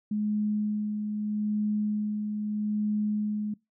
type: tone with tremolo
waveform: sine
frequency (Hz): 210.5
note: G#3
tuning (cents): +24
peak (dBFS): -24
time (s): 0.11-3.54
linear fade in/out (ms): 5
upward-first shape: sine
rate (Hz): 0.79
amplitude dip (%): 40
effects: noise-tail reverb RT60 0.2 s tail -23 dB re dry